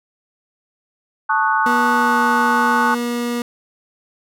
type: chord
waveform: sine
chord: D# half-diminished seventh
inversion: second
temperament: equal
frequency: 880 / 1108.7 / 1244.5 / 1480 Hz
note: A5 / C#6 / D#6 / F#6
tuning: 0 / 0 / 0 / 0 cents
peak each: -18 / -20 / -23 / -19 dBFS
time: 1.29-2.95 s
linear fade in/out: 10 ms
type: tone with pitch glide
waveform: 30% pulse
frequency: 241.5 to 239.6 Hz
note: B3 to A#3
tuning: -39 to +48 cents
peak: -17 dBFS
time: 1.66-3.42 s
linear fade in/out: 2 ms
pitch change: -13 cents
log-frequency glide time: 1.94-2.17 s
effects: none